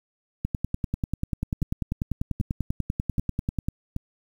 two click trains, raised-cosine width 5 ms, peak -13 / -15 dBFS, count 34 / 4, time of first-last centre 0.45-3.685 / 1.62-3.964 s, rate 10.2 / 1.28 Hz, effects 8-bit

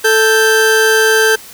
40% pulse tone pair together, 440 / 1568 Hz, A4 / G6, 0 / 0 cents, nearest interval octave + minor seventh, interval 2200 cents, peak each -10 dBFS, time 0.04-1.36 s, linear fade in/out 10 ms, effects white hiss -35 dBFS RMS until 1.53 s

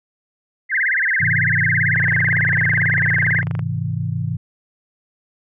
sine tone with vibrato, 1814 Hz, A#6, 48 cents flat, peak -15 dBFS, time 0.69-3.44 s, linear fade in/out 50 ms, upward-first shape sine, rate 18 Hz, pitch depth 270 cents each way
sine chord, Ab augmented, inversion none, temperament just, 103.83 / 129.78 / 162.23 Hz, Ab2 / C3 / E3, 0 / -14 / -27 cents, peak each -24 dBFS, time 1.2-4.37 s, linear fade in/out 10 ms
click train, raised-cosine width 0.5 ms, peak -16 dBFS, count 41, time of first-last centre 1.96-3.593 s, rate 24.5 Hz
effects none

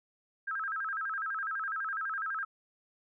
sine tone with vibrato, 1444 Hz, F#6, 43 cents flat, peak -32 dBFS, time 0.47-2.45 s, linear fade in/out 10 ms, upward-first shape square, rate 12 Hz, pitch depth 180 cents each way, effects none

